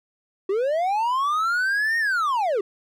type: linear two-way sweep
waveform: triangle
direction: up then down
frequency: 369.7 to 1864.7 to 369.7 Hz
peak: -18 dBFS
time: 0.49-2.61 s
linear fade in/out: 5 ms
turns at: 1.98 s
effects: none